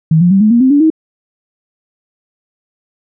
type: tone with pitch steps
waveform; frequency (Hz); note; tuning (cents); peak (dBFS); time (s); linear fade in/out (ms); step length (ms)
sine; 159.5 / 175.96 / 194.11 / 214.1 / 236.2 / 260.6 / 287.5 / 317.2; D#3 / F3 / G3 / A3 / A#3 / C4 / D4 / D#4; +43 / +13 / -17 / -47 / +23 / -7 / -37 / +33; -5; 0.11-0.902; 5; 99
effects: none